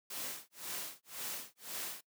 white noise with tremolo, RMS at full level -40 dBFS, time 0.1-2.01 s, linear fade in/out 5 ms, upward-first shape sine, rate 1.9 Hz, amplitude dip 100%, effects noise-tail reverb RT60 0.1 s tail -22 dB re dry + high-pass 150 Hz 12 dB/octave

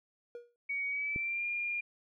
triangle tone with exponential decay, 477.9 Hz, A#4, 43 cents sharp, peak -37 dBFS, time 0.35-0.56 s, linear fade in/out 1 ms, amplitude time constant 44 ms
sine tone with pitch glide, 2248 to 2409 Hz, C#7 to D7, +24 to +43 cents, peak -32 dBFS, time 0.69-1.81 s, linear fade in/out 10 ms, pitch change +119 cents, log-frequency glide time 0.88-1.46 s
click, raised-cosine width 3 ms, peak -27 dBFS, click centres 1.161 s
effects none

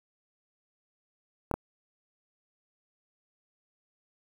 clicks, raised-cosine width 1 ms, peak -15 dBFS, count 2, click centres 1.513 / 1.54 s, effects 7-bit

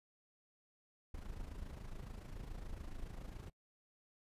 brown noise with amplitude modulation, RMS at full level -44 dBFS, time 1.14-3.5 s, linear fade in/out 5 ms, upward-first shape sine, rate 27.1 Hz, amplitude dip 65%, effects noise-tail reverb RT60 0.1 s tail -24 dB re dry + resampled to 32000 Hz

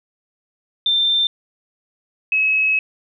sine tone pair in turn, 3578 / 2569 Hz, A7 / E7, +28 / -45 cents, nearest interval tritone, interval 573 cents, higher first, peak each -14 dBFS, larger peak neither, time 0.86-1.27 / 2.32-2.79 s, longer second, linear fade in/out 2 ms, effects none

